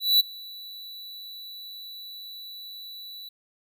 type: tone with ADSR envelope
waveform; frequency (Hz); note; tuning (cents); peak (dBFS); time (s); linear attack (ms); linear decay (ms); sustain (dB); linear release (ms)
square; 3951; B7; 0; -15; 0-3.29; 200; 14; -24; 7
effects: none